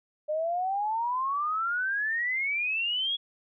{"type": "exponential sweep", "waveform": "sine", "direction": "up", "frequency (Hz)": [599, 3372], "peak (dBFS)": -26, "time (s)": [0.28, 3.17], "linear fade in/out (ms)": 20, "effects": []}